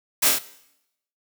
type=noise with echo; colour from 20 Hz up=white; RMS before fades=-19 dBFS; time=0.22-0.29 s; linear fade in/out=10 ms; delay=25 ms; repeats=4; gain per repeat=-2 dB; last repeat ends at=0.39 s; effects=noise-tail reverb RT60 0.8 s tail -17 dB re dry + high-pass 200 Hz 12 dB/octave